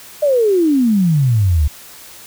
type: exponential sweep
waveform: sine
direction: down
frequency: 613 to 69.3 Hz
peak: -10 dBFS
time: 0.22-1.68 s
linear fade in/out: 10 ms
effects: white hiss -38 dBFS RMS until 2.26 s